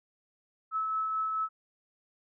sine tone with tremolo, 1300 Hz, E6, 24 cents flat, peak -27 dBFS, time 0.71-1.49 s, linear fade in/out 50 ms, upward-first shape triangle, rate 4.6 Hz, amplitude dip 30%, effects none

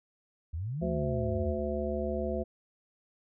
sine exponential two-way sweep, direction up then down, 73.6 to 181.7 to 73.6 Hz, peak -32 dBFS, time 0.53-1.59 s, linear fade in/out 10 ms, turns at 0.84 s
harmonic tone, 73.42 Hz, D2, in tune, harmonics 1 / 3 / 5 / 7 / 9, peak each -36 / -36 / -36 / -36 / -36 dBFS, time 0.81-2.44 s, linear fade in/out 20 ms
effects none

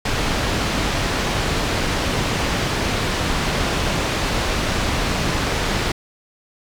pink low-pass noise, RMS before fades -21 dBFS, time 0.05-5.92 s, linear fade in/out 5 ms, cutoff 5300 Hz, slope 12 dB/octave, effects none

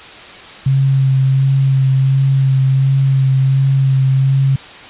sine tone with vibrato, 134.4 Hz, C3, 47 cents sharp, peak -9 dBFS, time 0.66-4.56 s, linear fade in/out 5 ms, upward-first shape sine, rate 1.4 Hz, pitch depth 17 cents each way, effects white hiss -34 dBFS RMS until 4.89 s + resampled to 8000 Hz

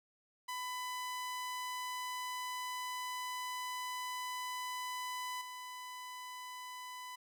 sawtooth tone with level steps, 1000 Hz, B5, 21 cents sharp, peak -35 / -41 dBFS, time 0.48-7.16 s, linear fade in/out 10 ms, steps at 5.41 s, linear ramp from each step 5 ms, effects none

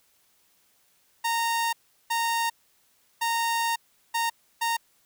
sawtooth tone bursts at uneven times, 924 Hz, A#5, 16 cents flat, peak -20 dBFS, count 5, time 1.24-1.73 / 2.1-2.5 / 3.21-3.76 / 4.14-4.3 / 4.61-4.77 s, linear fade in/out 10 ms, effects white hiss -65 dBFS RMS until 5.05 s

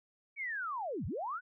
sine linear two-way sweep, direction down then up, 2296 to 64.9 to 1531 Hz, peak -35 dBFS, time 0.36-1.41 s, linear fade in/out 50 ms, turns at 1.06 s, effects none

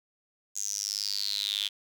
sawtooth tone with high-pass filter sweep, 101.6 Hz, G#2, 38 cents flat, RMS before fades -32 dBFS, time 0.55-1.69 s, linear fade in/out 20 ms, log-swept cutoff 6700 to 3300 Hz, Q 9.9, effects none

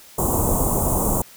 pink band-stop noise, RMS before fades -20 dBFS, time 0.18-1.22 s, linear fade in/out 5 ms, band 1100 to 7100 Hz, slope 48 dB/octave, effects white hiss -46 dBFS RMS until 1.36 s

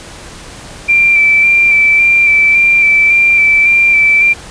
sine tone with vibrato, 2349 Hz, D7, in tune, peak -5 dBFS, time 0.88-4.34 s, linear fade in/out 20 ms, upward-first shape square, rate 1.8 Hz, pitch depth 18 cents each way, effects pink hiss -31 dBFS RMS until 4.5 s + resampled to 22050 Hz

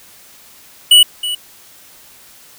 square tone with echo, 2945 Hz, F#7, 9 cents flat, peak -4 dBFS, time 0.91-1.03 s, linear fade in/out 5 ms, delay 320 ms, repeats 1, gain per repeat -14 dB, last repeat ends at 1.35 s, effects white hiss -43 dBFS RMS until 2.58 s

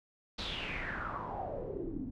pink noise with low-pass filter sweep, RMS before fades -39 dBFS, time 0.38-2.11 s, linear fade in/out 10 ms, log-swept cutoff 4200 to 230 Hz, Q 6, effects none

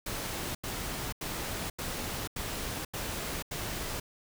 pink noise bursts, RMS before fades -36 dBFS, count 7, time 0.06-4 s, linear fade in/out 5 ms, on 490 ms, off 85 ms, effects none

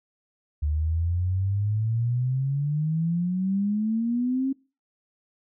sine exponential sweep, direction up, 73.2 to 272 Hz, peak -22 dBFS, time 0.62-4.53 s, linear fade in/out 10 ms, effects noise-tail reverb RT60 0.3 s tail -22 dB re dry

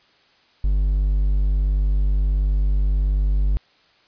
triangle tone, 49.29 Hz, G1, 10 cents sharp, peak -14 dBFS, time 0.64-3.57 s, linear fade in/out 0 ms, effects white hiss -57 dBFS RMS until 4.07 s + resampled to 11025 Hz

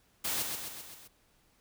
white noise with echo, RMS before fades -33 dBFS, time 0.24-0.43 s, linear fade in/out 10 ms, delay 130 ms, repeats 5, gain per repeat -4 dB, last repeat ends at 1.08 s, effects pink hiss -68 dBFS RMS until 1.6 s

